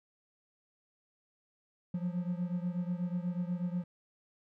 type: beating tone pair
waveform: triangle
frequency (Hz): 174.61 / 182.81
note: F3 / F#3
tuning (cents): 0 / -21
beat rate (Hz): 8.2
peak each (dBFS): -32 / -35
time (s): 1.94-3.84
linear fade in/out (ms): 5
effects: none